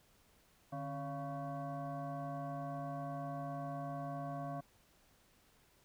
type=tone with frequency modulation; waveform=sine; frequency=272.4 Hz; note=C#4; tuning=30 cents flat; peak=-39 dBFS; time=0.72-4.61 s; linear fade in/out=10 ms; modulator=421 Hz; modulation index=1.7; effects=pink hiss -69 dBFS RMS until 5.84 s